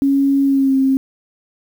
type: tone with pitch glide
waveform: sine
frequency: 276.1 to 267.2 Hz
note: C#4 to C4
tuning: -7 to +36 cents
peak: -11 dBFS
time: 0.02-0.97 s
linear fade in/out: 0 ms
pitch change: -57 cents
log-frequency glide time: 0.45-0.75 s
effects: 7-bit